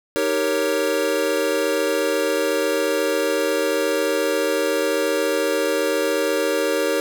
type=chord; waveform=square; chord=Eb dominant seventh; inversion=none; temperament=equal; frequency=311.1 / 392 / 466.2 / 554.4 Hz; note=Eb4 / G4 / Bb4 / Db5; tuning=0 / 0 / 0 / 0 cents; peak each=-27 / -26 / -24 / -24 dBFS; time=0.16-7 s; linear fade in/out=0 ms; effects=none